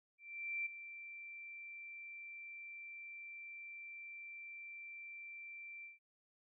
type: tone with ADSR envelope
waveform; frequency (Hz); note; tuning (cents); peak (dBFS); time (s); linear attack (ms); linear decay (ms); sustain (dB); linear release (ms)
sine; 2349; D7; 0; -36; 0.18-5.99; 480; 10; -12; 150
effects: none